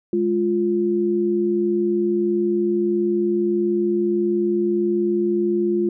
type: tone pair together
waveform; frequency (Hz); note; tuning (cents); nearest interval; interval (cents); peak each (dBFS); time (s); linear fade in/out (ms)
sine; 207.7 / 349.3; G#3 / F4; 0 / 0; major sixth; 900; -23 / -18; 0.13-5.89; 2
effects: none